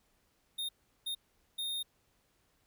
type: tone bursts at uneven times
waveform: square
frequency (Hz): 3683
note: A#7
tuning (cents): -22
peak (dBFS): -35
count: 3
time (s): 0.58-0.69 / 1.06-1.15 / 1.58-1.83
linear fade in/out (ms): 10
effects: pink hiss -73 dBFS RMS until 2.66 s